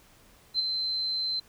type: tone with ADSR envelope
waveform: sine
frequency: 4090 Hz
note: C8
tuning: 40 cents flat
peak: -21 dBFS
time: 0.54-1.4 s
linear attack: 52 ms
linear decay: 14 ms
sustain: -6 dB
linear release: 8 ms
effects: pink hiss -58 dBFS RMS until 1.48 s